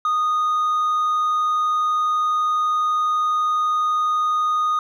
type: tone with hard clipping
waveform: sine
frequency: 1236 Hz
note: D#6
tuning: 12 cents flat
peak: -18 dBFS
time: 0.05-4.79 s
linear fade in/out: 2 ms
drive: 2 dB
effects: none